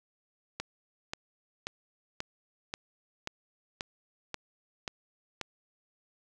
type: click train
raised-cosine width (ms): 0.2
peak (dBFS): -17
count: 10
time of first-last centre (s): 0.6-5.413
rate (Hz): 1.87
effects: none